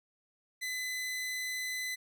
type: tone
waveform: sawtooth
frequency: 2014 Hz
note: B6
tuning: 33 cents sharp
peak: -31 dBFS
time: 0.61-1.96 s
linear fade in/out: 20 ms
effects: none

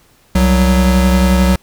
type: tone pair together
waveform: square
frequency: 65.5 / 185.26 Hz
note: C2 / F#3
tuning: +2 / +2 cents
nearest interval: octave + tritone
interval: 1800 cents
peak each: -12 dBFS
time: 0.35-1.56 s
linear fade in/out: 5 ms
effects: pink hiss -51 dBFS RMS until 1.62 s

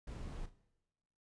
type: noise with echo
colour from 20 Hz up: brown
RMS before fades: -45 dBFS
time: 0.07-0.46 s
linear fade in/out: 5 ms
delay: 37 ms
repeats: 3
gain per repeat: -12 dB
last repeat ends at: 0.571 s
effects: noise-tail reverb RT60 1.0 s tail -19 dB re dry + resampled to 22050 Hz

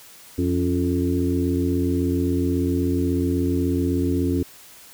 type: harmonic tone with a mistuned harmonic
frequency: 87.3 Hz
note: F2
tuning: in tune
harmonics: 1 / 2 / 3 / 4 / 5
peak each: -24 / -30 / -22 / -26 / -31 dBFS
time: 0.38-4.43 s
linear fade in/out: 5 ms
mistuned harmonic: 3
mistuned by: +71 cents
effects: white hiss -46 dBFS RMS until 4.93 s

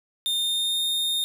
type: tone with pitch glide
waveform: 45% pulse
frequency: 3634 to 3668 Hz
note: A#7 to A#7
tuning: -45 to -29 cents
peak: -22 dBFS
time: 0.26-1.24 s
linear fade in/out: 0 ms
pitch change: +16 cents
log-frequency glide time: 0.36-0.82 s
effects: none

